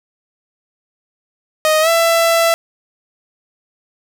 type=tone with pitch glide; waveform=sawtooth; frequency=622.3 to 667 Hz; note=D#5 to E5; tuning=0 to +20 cents; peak=-7 dBFS; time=1.65-2.54 s; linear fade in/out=0 ms; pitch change=+120 cents; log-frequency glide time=1.81-1.89 s; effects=none